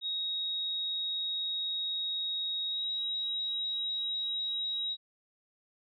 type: tone with pitch glide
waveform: sine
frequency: 3776 to 3824 Hz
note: A#7 to A#7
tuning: +22 to +43 cents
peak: -31 dBFS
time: 0.01-4.97 s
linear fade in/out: 50 ms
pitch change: +21 cents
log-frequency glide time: 2.68-2.87 s
effects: none